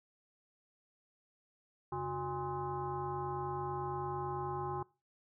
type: tone with frequency modulation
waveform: sine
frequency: 592 Hz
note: D5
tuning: 14 cents sharp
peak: -35 dBFS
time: 1.92-4.83 s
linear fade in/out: 5 ms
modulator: 227 Hz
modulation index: 2.3
effects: noise-tail reverb RT60 0.3 s tail -22 dB re dry